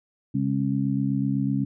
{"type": "harmonic tone", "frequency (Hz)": 68, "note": "C#2", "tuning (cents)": -33, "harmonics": [2, 3, 4], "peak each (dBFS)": [-26, -26, -26], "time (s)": [0.34, 1.65], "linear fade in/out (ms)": 10, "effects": []}